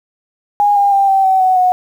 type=tone with pitch steps; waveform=sine; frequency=821 / 805.5 / 790.3 / 775.4 / 760.7 / 746.4 / 732.3 Hz; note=G#5 / G5 / G5 / G5 / F#5 / F#5 / F#5; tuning=-20 / +47 / +14 / -19 / +48 / +15 / -18 cents; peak=-8 dBFS; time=0.6-1.72 s; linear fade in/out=0 ms; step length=160 ms; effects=7-bit